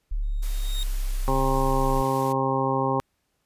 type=linear sweep; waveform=sine; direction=down; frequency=36.51 to 30.07 Hz; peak=-23 dBFS; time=0.11-2.02 s; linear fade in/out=10 ms
type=tone with exponential growth; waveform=40% pulse; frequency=3729 Hz; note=A#7; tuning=in tune; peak=-28 dBFS; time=0.23-0.83 s; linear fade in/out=0 ms; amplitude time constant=130 ms
type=noise; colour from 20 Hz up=white; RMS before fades=-42 dBFS; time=0.42-2.33 s; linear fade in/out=10 ms
type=harmonic tone; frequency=133.7 Hz; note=C3; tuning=38 cents sharp; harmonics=1 / 2 / 3 / 4 / 6 / 7 / 8; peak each=-29 / -29 / -29 / -29 / -29 / -29 / -29 dBFS; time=1.28-3 s; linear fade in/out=0 ms
effects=pink hiss -73 dBFS RMS until 3.45 s + resampled to 32000 Hz